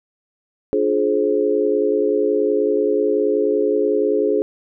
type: chord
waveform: sine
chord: D half-diminished seventh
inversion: none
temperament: just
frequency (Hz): 293.7 / 352.4 / 422.9 / 528.6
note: D4 / F4 / Ab4 / C5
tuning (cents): 0 / +16 / +31 / +18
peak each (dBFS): -23 / -23 / -17 / -23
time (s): 0.73-4.42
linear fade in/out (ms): 0
effects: none